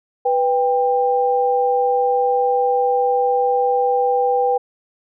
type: tone pair together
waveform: sine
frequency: 493.9 / 793.1 Hz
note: B4 / G5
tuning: 0 / +20 cents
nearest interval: minor sixth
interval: 820 cents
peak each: -17 dBFS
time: 0.25-4.58 s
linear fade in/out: 10 ms
effects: none